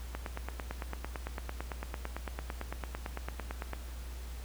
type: click train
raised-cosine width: 0.5 ms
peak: -22 dBFS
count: 33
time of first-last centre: 0.15-3.733 s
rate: 8.93 Hz
effects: added 60 Hz sine -40 dBFS peak until 4.44 s + pink hiss -52 dBFS RMS until 4.44 s